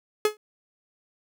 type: tone with exponential decay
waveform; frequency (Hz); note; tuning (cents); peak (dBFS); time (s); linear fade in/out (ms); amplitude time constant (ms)
45% pulse; 424.4; G#4; +38; -15; 0.25-0.37; 2; 24
effects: none

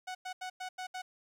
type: tone bursts at uneven times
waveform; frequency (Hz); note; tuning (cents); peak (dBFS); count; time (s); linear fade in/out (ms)
sawtooth; 740; F#5; 0; -34; 6; 0.07-0.15 / 0.25-0.33 / 0.41-0.5 / 0.6-0.69 / 0.78-0.87 / 0.94-1.02; 10
effects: low-pass 8000 Hz 12 dB/octave + 11-bit

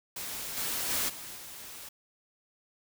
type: noise with level steps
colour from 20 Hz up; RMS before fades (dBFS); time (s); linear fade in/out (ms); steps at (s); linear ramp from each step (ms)
white; -38 / -33 / -30 / -43 / -45; 0.16-1.89; 5; 0.56 / 0.89 / 1.08 / 1.35; 20
effects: none

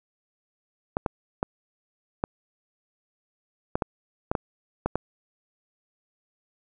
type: clicks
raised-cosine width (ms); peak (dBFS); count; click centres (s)
1; -10; 10; 0.969 / 1.062 / 1.429 / 2.239 / 3.755 / 3.822 / 4.315 / 4.352 / 4.86 / 4.956
effects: none

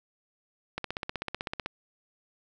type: click train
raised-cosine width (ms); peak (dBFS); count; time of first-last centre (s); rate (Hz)
0.3; -16; 15; 0.78-1.661; 15.9
effects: none

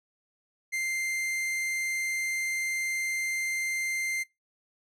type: tone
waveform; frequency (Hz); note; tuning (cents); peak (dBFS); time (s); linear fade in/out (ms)
45% pulse; 2093; C7; 0; -28; 0.72-4.24; 20
effects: noise-tail reverb RT60 0.2 s tail -22 dB re dry + low-pass 11000 Hz 12 dB/octave

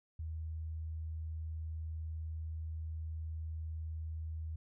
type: tone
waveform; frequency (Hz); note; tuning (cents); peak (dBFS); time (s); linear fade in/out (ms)
sine; 79.7; D#2; +42; -38; 0.19-4.56; 5
effects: none

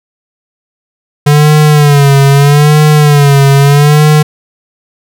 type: tone with vibrato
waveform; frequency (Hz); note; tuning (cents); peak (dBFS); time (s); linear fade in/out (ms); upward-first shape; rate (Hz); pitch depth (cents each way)
square; 145; D3; -22; -3; 1.26-4.23; 10; sine; 0.79; 82
effects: none

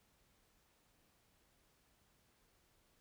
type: silence
effects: pink hiss -74 dBFS RMS until 3 s

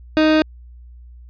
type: tone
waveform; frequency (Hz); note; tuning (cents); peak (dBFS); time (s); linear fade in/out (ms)
30% pulse; 311.1; D#4; 0; -9; 0.17-0.42; 0
effects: added 60 Hz sine -38 dBFS peak until 1.29 s + resampled to 11025 Hz

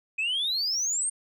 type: exponential sweep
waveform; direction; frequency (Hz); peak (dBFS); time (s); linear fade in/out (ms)
sine; up; 2489 to 8870; -23; 0.18-1.1; 10
effects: tanh soft clip ceiling -23 dBFS

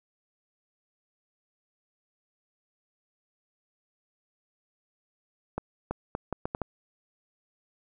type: accelerating click train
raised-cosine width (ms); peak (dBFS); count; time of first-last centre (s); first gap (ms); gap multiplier
1; -16; 7; 5.58-6.617; 330; 0.73
effects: none

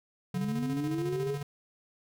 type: tone with tremolo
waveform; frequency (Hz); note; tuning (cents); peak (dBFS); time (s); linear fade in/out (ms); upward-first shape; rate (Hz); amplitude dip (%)
square; 143.8; D3; -36; -33; 0.34-1.43; 5; square; 14; 45
type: linear sweep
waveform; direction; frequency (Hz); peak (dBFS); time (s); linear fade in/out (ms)
sine; up; 174.61 to 426.2; -30; 0.34-1.36; 10
effects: none

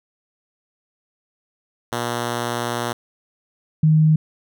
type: tone pair in turn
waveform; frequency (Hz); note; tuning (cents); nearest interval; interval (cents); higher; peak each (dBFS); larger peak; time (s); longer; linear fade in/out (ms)
5% pulse / sine; 120 / 156.01; B2 / D#3; -49 / +5; perfect fourth; 454; second; -11; neither; 1.92-2.93 / 3.83-4.16; first; 5
effects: none

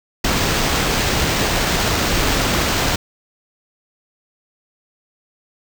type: noise with sample-and-hold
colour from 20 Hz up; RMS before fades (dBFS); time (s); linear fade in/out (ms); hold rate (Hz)
pink; -18; 0.24-2.96; 5; 11025
effects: none

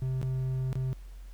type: tone with dropouts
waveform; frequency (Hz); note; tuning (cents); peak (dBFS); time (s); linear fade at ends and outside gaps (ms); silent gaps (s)
triangle; 130.1; C3; -9; -26; 0.02-0.93; 0; 0.215-0.229 / 0.729-0.755
effects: added 45 Hz sine -42 dBFS peak until 1.33 s + pink hiss -62 dBFS RMS until 1.33 s

